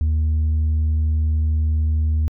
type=tone; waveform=sine; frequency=77.78 Hz; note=D#2; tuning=in tune; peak=-13 dBFS; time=0.01-2.28 s; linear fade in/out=0 ms; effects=tanh soft clip ceiling -15 dBFS